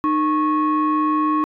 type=tone pair together; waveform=sine; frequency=306 / 1100 Hz; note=D#4 / C#6; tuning=-29 / -14 cents; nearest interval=octave + minor seventh; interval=2215 cents; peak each=-17 dBFS; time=0.04-1.44 s; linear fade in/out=0 ms; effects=tanh soft clip ceiling -12 dBFS